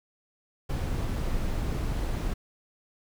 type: noise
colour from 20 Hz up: brown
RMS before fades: -29 dBFS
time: 0.69-2.34 s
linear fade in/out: 10 ms
effects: none